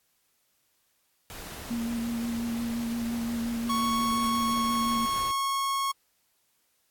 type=noise; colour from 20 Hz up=pink; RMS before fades=-41 dBFS; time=1.3-5.31 s; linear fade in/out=0 ms
type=tone with vibrato; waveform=sine; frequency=233.1 Hz; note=A#3; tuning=in tune; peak=-28 dBFS; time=1.7-5.06 s; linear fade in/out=10 ms; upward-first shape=sine; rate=5.7 Hz; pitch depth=18 cents each way
type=tone with pitch glide; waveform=45% pulse; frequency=1108.7 to 1095.3 Hz; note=C#6 to C#6; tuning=0 to -21 cents; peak=-26 dBFS; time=3.69-5.92 s; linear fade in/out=10 ms; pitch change=-21 cents; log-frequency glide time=3.85-5.24 s
effects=white hiss -71 dBFS RMS until 6.9 s + AAC 64 kbps